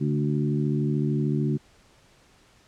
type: harmonic tone with a mistuned harmonic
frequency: 73.42 Hz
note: D2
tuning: in tune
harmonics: 2 / 3 / 4 / 5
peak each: -24 / -28 / -30 / -32 dBFS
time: 0-1.58 s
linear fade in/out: 20 ms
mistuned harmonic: 2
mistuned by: -36 cents
effects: pink hiss -58 dBFS RMS until 2.67 s + low-pass 8000 Hz 12 dB/octave